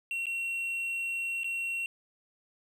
triangle tone with dropouts, 2731 Hz, F7, 39 cents flat, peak -29 dBFS, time 0.11-1.86 s, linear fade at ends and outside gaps 1 ms, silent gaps 0.257-0.267 / 1.434-1.443 s, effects none

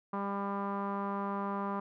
sawtooth tone with low-pass filter, 199.3 Hz, G3, 29 cents sharp, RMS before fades -35 dBFS, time 0.13-1.8 s, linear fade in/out 5 ms, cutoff 1100 Hz, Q 5.3, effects none

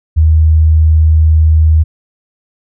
sine tone, 78.8 Hz, D#2, 23 cents sharp, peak -4 dBFS, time 0.16-1.84 s, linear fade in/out 20 ms, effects none

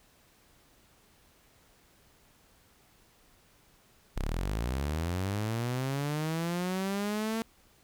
sawtooth linear sweep, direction up, 30.09 to 227.5 Hz, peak -26 dBFS, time 4.16-7.42 s, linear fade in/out 0 ms, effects pink hiss -63 dBFS RMS until 7.83 s

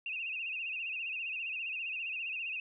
sine tone with vibrato, 2637 Hz, E7, in tune, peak -35 dBFS, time 0.06-2.6 s, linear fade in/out 2 ms, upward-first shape sine, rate 15 Hz, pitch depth 100 cents each way, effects none

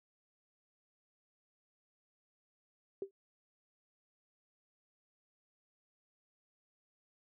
sine tone with exponential decay, 392 Hz, G4, in tune, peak -32 dBFS, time 3.02-3.11 s, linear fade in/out 2 ms, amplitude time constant 18 ms, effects none

